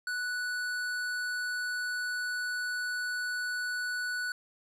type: tone with hard clipping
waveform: triangle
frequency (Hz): 1480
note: F#6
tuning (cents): 0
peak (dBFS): -33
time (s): 0.07-4.32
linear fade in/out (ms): 2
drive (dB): 16
effects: none